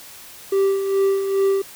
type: tone with tremolo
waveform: triangle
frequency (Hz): 390.9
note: G4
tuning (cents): -5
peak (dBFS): -12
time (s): 0.52-1.62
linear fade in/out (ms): 5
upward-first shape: sine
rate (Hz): 2.4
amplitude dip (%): 55
effects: white hiss -41 dBFS RMS until 1.75 s